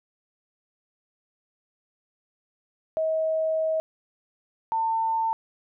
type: tone pair in turn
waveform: sine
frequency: 637 / 898.4 Hz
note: D#5 / A5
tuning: +41 / +36 cents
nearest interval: tritone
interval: 595 cents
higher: second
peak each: -22 dBFS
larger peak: neither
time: 2.97-3.8 / 4.72-5.33 s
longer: first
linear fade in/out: 0 ms
effects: none